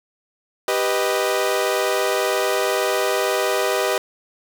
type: chord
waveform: sawtooth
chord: G augmented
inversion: none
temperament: equal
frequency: 392 / 493.9 / 622.3 Hz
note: G4 / B4 / D#5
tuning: 0 / 0 / 0 cents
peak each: -19 dBFS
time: 0.68-3.98 s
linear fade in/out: 2 ms
effects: none